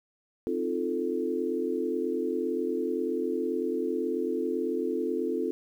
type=chord; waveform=sine; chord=F dominant seventh; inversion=second; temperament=equal; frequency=261.6 / 311.1 / 349.2 / 440 Hz; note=C4 / Eb4 / F4 / A4; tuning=0 / 0 / 0 / 0 cents; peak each=-33 / -35 / -31 / -31 dBFS; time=0.47-5.51 s; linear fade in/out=0 ms; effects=10-bit